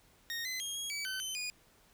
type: tone with pitch steps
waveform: 20% pulse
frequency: 1857 / 2034 / 3248 / 3291 / 2287 / 1526 / 3064 / 2458 Hz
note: A#6 / C7 / G#7 / G#7 / D7 / G6 / G7 / D#7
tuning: -7 / -50 / -39 / -16 / -47 / -47 / -40 / -22 cents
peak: -31 dBFS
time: 0.3-1.5 s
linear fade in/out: 0 ms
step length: 150 ms
effects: pink hiss -65 dBFS RMS until 1.93 s